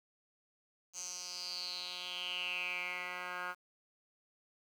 10% pulse tone with band-pass filter sweep, 179.7 Hz, F3, 50 cents sharp, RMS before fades -41 dBFS, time 0.93-3.55 s, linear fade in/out 50 ms, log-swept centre 6500 to 1500 Hz, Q 6.8, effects 10-bit

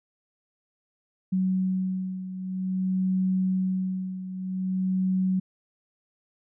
sine beating tone pair, 186.8 / 187.31 Hz, F#3 / F#3, +17 / +22 cents, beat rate 0.51 Hz, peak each -25 / -30 dBFS, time 1.32-5.4 s, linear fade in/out 10 ms, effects none

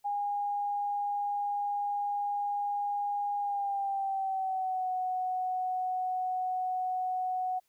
sine tone with pitch glide, 816 to 739.7 Hz, G#5 to F#5, -31 to -1 cents, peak -29 dBFS, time 0.04-7.6 s, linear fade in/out 20 ms, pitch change -170 cents, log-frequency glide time 3.39-4.89 s, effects white hiss -74 dBFS RMS until 7.68 s

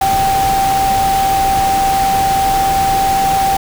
sine tone in noise, 779 Hz, G5, 11 cents flat, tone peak -11 dBFS, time 0.01-3.57 s, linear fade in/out 5 ms, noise pink, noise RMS -21 dBFS, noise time 0.01-3.57 s, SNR +7 dB, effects none

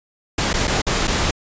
pink noise with dropouts, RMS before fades -19 dBFS, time 0.38-1.31 s, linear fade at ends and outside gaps 5 ms, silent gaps 0.531-0.539 / 0.673-0.677 / 0.818-0.866 / 1.073-1.077 s, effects resampled to 16000 Hz

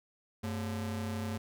45% pulse ring-modulated tone, 159.1 Hz, D#3, 39 cents sharp, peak -31 dBFS, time 0.43-1.38 s, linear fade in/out 10 ms, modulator 63.4 Hz, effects none

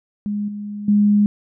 sine tone with level steps, 206.5 Hz, G#3, 10 cents flat, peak -20 / -26 / -11 dBFS, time 0.26-1.26 s, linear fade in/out 0 ms, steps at 0.48 / 0.88 s, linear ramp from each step 5 ms, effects none

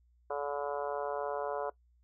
harmonic tone, 143.6 Hz, D3, 39 cents flat, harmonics 3 / 4 / 5 / 6 / 7 / 8 / 9 / 10, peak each -38 / -37 / -40 / -47 / -42 / -49 / -47 / -49 dBFS, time 0.3-1.7 s, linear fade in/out 5 ms, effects noise-tail reverb RT60 0.1 s tail -20 dB re dry + added 60 Hz sine -64 dBFS peak until 2.03 s

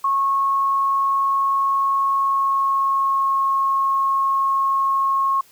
sine tone with pitch glide, 1095 to 1086.8 Hz, C#6 to C#6, -22 to -35 cents, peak -16 dBFS, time 0.04-5.41 s, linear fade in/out 5 ms, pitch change -13 cents, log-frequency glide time 2.13-3.4 s, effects white hiss -52 dBFS RMS until 5.51 s

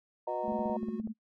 sine chord, B major seventh, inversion none, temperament just, 493.9 / 617.4 / 740.8 / 926 Hz, B4 / D#5 / F#5 / A#5, 0 / -14 / +2 / -12 cents, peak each -40 / -35 / -40 / -37 dBFS, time 0.27-0.77 s, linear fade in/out 5 ms
triangle tone, 364.7 Hz, F#4, 25 cents flat, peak -38 dBFS, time 0.27-1.01 s, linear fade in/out 20 ms
sine tone with tremolo, 220 Hz, A3, in tune, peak -30 dBFS, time 0.43-1.14 s, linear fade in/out 50 ms, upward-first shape sine, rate 18 Hz, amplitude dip 80%
clicks, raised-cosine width 2 ms, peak -33 dBFS, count 9, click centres 0.48 / 0.522 / 0.592 / 0.658 / 0.698 / 0.831 / 0.886 / 0.999 / 1.074 s
effects noise-tail reverb RT60 0.1 s tail -26 dB re dry

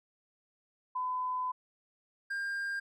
sine / triangle tone pair in turn, 1009 / 1601.7 Hz, B5 / G6, +37 / +37 cents, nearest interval minor sixth, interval 800 cents, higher second, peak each -31 / -31 dBFS, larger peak neither, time 0.95-1.52 / 2.3-2.8 s, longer first, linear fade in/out 10 ms, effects none

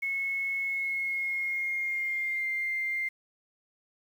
sine tone with pitch glide, 2188 to 2099 Hz, C#7 to C7, -23 to +5 cents, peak -28 dBFS, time 0.02-3.09 s, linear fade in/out 10 ms, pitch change -72 cents, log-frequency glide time 0.6-2.5 s, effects 9-bit

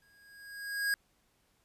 square tone with exponential growth, 1640 Hz, G#6, 22 cents flat, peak -27 dBFS, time 0.02-0.94 s, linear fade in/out 1 ms, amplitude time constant 200 ms, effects pink hiss -72 dBFS RMS until 1.64 s + resampled to 32000 Hz

